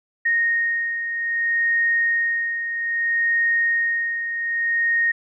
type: beating tone pair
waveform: sine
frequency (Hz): 1858 / 1858.62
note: A#6 / A#6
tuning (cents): -6 / -6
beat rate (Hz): 0.62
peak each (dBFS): -27 / -19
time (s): 0.25-5.12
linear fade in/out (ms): 10
effects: none